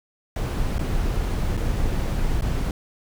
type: noise with dropouts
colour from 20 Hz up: brown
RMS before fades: -23 dBFS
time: 0.36-2.71 s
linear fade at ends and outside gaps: 2 ms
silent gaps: 0.783-0.792 / 1.57-1.574 / 2.411-2.421 s
effects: none